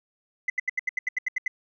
sine tone bursts, 2020 Hz, B6, 39 cents sharp, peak -21 dBFS, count 11, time 0.48-1.48 s, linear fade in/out 5 ms, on 20 ms, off 78 ms, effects tanh soft clip ceiling -18 dBFS

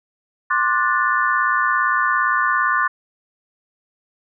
sine chord, D dominant seventh, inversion third, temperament just, 1057.2 / 1174.7 / 1468.3 / 1762 Hz, C6 / D6 / F#6 / A6, +18 / 0 / -14 / +2 cents, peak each -21 dBFS, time 0.5-2.88 s, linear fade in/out 10 ms, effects none

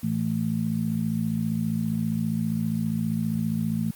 harmonic tone, 55 Hz, A1, in tune, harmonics 2 / 3 / 4, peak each -32 / -27 / -26 dBFS, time 0.03-3.91 s, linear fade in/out 5 ms, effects white hiss -48 dBFS RMS until 3.95 s + Opus 32 kbps

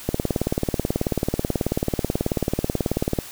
click train, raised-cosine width 2 ms, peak -7 dBFS, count 58, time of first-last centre 0.09-3.188 s, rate 18.4 Hz, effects white hiss -39 dBFS RMS until 3.31 s

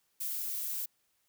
violet noise, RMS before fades -36 dBFS, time 0.2-0.86 s, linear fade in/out 10 ms, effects white hiss -75 dBFS RMS until 1.28 s

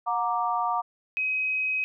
sine chord, Gb augmented, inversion none, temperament equal with one note detuned, 724.3 / 932.3 / 1174.7 Hz, Gb5 / Bb5 / D6, -37 / 0 / 0 cents, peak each -28 dBFS, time 0.06-0.82 s, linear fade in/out 20 ms
sine tone, 2531 Hz, D#7, 29 cents sharp, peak -24 dBFS, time 1.17-1.84 s, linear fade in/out 0 ms
effects none

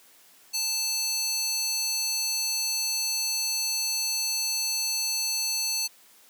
square tone with high-pass filter, 880 Hz, A5, in tune, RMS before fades -28 dBFS, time 0.53-5.88 s, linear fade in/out 20 ms, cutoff 4900 Hz, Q 1.9, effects white hiss -56 dBFS RMS until 6.29 s + high-pass 200 Hz 12 dB/octave

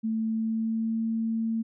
sine tone with pitch glide, 222 to 225.2 Hz, A3 to A3, +16 to +40 cents, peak -25 dBFS, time 0.03-1.63 s, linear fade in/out 20 ms, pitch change +24 cents, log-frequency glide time 0.26-1.02 s, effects none

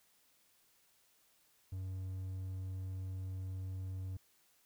triangle tone, 93.8 Hz, F#2, 24 cents sharp, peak -37 dBFS, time 1.72-4.17 s, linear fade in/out 5 ms, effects white hiss -71 dBFS RMS until 4.65 s

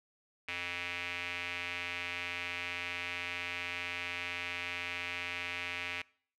square tone with band-pass filter, 87.8 Hz, F2, 10 cents sharp, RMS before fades -39 dBFS, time 0.48-6.02 s, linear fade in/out 5 ms, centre 2400 Hz, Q 4, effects noise-tail reverb RT60 0.5 s tail -23 dB re dry

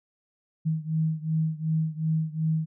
sine beating tone pair, 157.7 / 160.4 Hz, D#3 / E3, +24 / -47 cents, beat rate 2.7 Hz, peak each -26 / -28 dBFS, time 0.65-2.66 s, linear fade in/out 20 ms, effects none

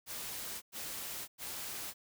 white noise bursts, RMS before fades -42 dBFS, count 3, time 0.06-1.94 s, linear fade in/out 50 ms, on 560 ms, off 100 ms, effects none

